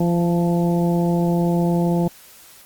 harmonic tone with a mistuned harmonic, 171.8 Hz, F3, 28 cents flat, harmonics 1 / 2 / 3 / 4 / 5, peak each -17 / -23 / -27 / -29 / -31 dBFS, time 0-2.08 s, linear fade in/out 5 ms, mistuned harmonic 5, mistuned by +25 cents, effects white hiss -46 dBFS RMS until 2.65 s + Opus 32 kbps

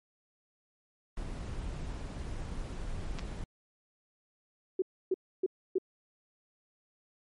brown noise, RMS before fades -38 dBFS, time 1.17-3.44 s, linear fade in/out 2 ms
clicks, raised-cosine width 0.2 ms, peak -24 dBFS, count 2, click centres 3.187 / 3.193 s
sine tone bursts, 374.2 Hz, F#4, 20 cents sharp, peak -25 dBFS, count 4, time 4.79-5.784 s, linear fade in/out 5 ms, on 31 ms, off 290 ms
effects MP3 48 kbps

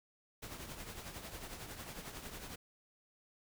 pink noise with tremolo, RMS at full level -45 dBFS, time 0.42-2.56 s, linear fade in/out 10 ms, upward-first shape triangle, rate 11 Hz, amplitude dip 60%, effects none

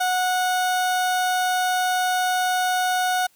30% pulse tone, 734 Hz, F#5, 14 cents flat, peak -17 dBFS, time 0-3.27 s, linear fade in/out 10 ms, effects white hiss -60 dBFS RMS until 3.35 s

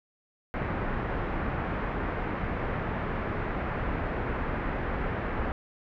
pink low-pass noise, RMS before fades -31 dBFS, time 0.54-5.52 s, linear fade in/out 0 ms, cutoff 2000 Hz, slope 24 dB/octave, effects none

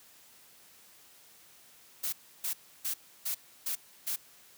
blue noise bursts, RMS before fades -33 dBFS, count 6, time 2.03-4.162 s, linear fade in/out 10 ms, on 97 ms, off 310 ms, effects white hiss -58 dBFS RMS until 4.57 s + high-pass 80 Hz 12 dB/octave

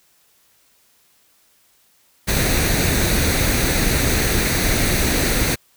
pink noise with comb filter, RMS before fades -18 dBFS, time 2.27-5.56 s, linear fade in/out 20 ms, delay 0.48 ms, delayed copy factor +0.5, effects white hiss -58 dBFS RMS until 5.76 s

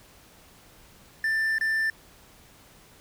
triangle tone with dropouts, 1777 Hz, A6, 17 cents sharp, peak -21 dBFS, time 1.24-1.9 s, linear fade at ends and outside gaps 2 ms, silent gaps 1.584-1.61 s, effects pink hiss -54 dBFS RMS until 3 s

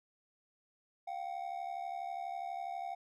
triangle ring-modulated tone, 740 Hz, F#5, in tune, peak -33 dBFS, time 1.07-2.95 s, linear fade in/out 10 ms, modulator 36.1 Hz, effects none

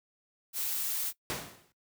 blue noise, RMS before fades -33 dBFS, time 0.53-1.13 s, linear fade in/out 50 ms
pink noise with exponential decay, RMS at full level -31 dBFS, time 1.3-1.72 s, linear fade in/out 0 ms, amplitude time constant 91 ms
effects noise-tail reverb RT60 0.1 s tail -19 dB re dry + high-pass 100 Hz 12 dB/octave

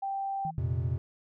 sine tone, 784 Hz, G5, in tune, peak -30 dBFS, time 0.02-0.51 s, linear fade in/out 10 ms
sine tone with exponential decay, 161.8 Hz, E3, 32 cents flat, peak -33 dBFS, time 0.45-0.77 s, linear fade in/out 0 ms, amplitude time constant 69 ms
triangle chord, F suspended fourth, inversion none, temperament equal, 87.31 / 116.54 / 130.81 Hz, F2 / Bb2 / C3, 0 / 0 / 0 cents, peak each -30 dBFS, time 0.58-0.98 s, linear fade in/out 0 ms
effects none

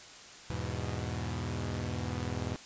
sawtooth chord, E major, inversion none, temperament equal with one note detuned, 82.41 / 102.69 / 123.47 Hz, E2 / G#2 / B2, 0 / -19 / 0 cents, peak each -34 dBFS, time 0.5-2.56 s, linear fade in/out 0 ms, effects white hiss -50 dBFS RMS until 2.65 s + resampled to 16000 Hz

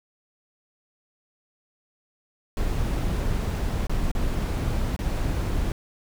brown noise with dropouts, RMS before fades -25 dBFS, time 2.57-5.72 s, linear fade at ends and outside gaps 1 ms, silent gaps 3.869-3.895 / 4.115-4.15 / 4.964-4.99 s, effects none

